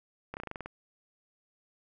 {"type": "slowing click train", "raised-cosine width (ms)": 0.5, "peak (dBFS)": -23, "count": 9, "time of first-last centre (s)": [0.34, 0.66], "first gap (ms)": 29, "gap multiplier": 1.09, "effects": []}